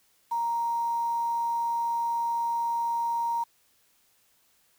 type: tone with quantisation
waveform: sine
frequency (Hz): 934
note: A#5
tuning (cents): +3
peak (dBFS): -25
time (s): 0.31-3.44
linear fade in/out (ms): 10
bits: 8
effects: white hiss -66 dBFS RMS until 4.78 s